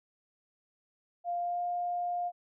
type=tone with pitch glide; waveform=sine; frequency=698.5 to 705.8 Hz; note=F5 to F5; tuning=0 to +18 cents; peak=-30 dBFS; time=1.24-2.32 s; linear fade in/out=50 ms; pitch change=+18 cents; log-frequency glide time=1.39-1.62 s; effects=none